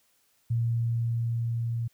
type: tone with level ramp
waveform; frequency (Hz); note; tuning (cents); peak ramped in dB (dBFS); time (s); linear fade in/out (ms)
sine; 116.54; A#2; 0; -23 to -27; 0.5-1.88; 10
effects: white hiss -68 dBFS RMS until 1.93 s